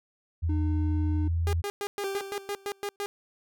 sine tone with pitch glide, 82.9 to 83.48 Hz, E2 to E2, +10 to +22 cents, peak -24 dBFS, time 0.42-1.62 s, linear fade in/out 20 ms, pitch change +12 cents, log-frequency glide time 0.72-1.1 s
triangle tone, 304 Hz, D#4, 40 cents flat, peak -29 dBFS, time 0.49-1.28 s, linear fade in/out 5 ms
sawtooth tone bursts, 405.8 Hz, G#4, 40 cents flat, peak -26 dBFS, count 10, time 1.47-3.06 s, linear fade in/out 0 ms, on 60 ms, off 110 ms
40% pulse tone with exponential decay, 392 Hz, G4, in tune, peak -27 dBFS, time 2.04-2.96 s, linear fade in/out 2 ms, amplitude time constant 200 ms
effects none

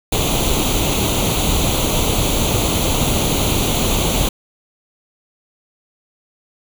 pink noise with comb filter, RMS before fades -17 dBFS, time 0.12-4.29 s, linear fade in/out 5 ms, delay 0.29 ms, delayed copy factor +0.75, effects none

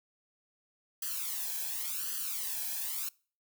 blue noise with flanger, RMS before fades -36 dBFS, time 1.02-3.09 s, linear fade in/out 5 ms, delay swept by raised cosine 0.65 to 1.24 ms, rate 0.91 Hz, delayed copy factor +1, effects noise-tail reverb RT60 0.4 s tail -24 dB re dry

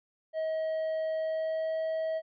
triangle tone with pitch glide, 636 to 640.8 Hz, D#5 to E5, +38 to -49 cents, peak -27 dBFS, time 0.33-2.22 s, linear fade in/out 50 ms, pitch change +13 cents, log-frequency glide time 1.13-1.78 s, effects resampled to 11025 Hz

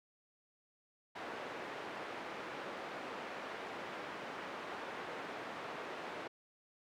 pink band-pass noise, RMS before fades -45 dBFS, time 1.15-6.28 s, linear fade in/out 10 ms, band 370 to 2100 Hz, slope 12 dB/octave, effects none

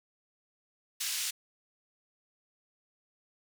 white band-pass noise, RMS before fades -34 dBFS, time 1-1.31 s, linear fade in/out 10 ms, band 2400 to 9000 Hz, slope 12 dB/octave, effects none

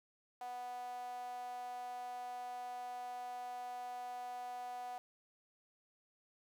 sawtooth tone with high-pass filter, 246.9 Hz, B3, in tune, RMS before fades -45 dBFS, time 0.41-4.98 s, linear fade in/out 0 ms, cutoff 760 Hz, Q 9.2, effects none

